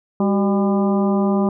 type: harmonic tone with a mistuned harmonic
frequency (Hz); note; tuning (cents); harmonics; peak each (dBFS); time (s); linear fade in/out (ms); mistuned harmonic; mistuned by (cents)
200.5; G3; +39; 1 / 2 / 3 / 4 / 5 / 6; -16 / -22 / -26 / -28 / -30 / -32; 0.2-1.49; 2; 2; -90
effects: none